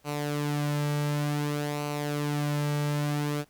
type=tone with flanger; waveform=sawtooth; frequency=146.83 Hz; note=D3; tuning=in tune; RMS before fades=-29 dBFS; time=0.04-3.45 s; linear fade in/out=50 ms; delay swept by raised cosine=0.57 to 2.87 ms; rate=0.55 Hz; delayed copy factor=-0.55; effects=pink hiss -64 dBFS RMS until 3.49 s